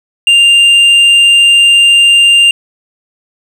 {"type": "tone with hard clipping", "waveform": "sine", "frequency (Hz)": 2794, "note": "F7", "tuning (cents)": 0, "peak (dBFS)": -4, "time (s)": [0.27, 2.51], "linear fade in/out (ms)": 2, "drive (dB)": 4, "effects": []}